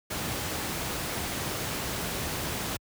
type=noise; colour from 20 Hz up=pink; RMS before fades=-32 dBFS; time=0.1-2.77 s; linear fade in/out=10 ms; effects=high-pass 60 Hz 12 dB/octave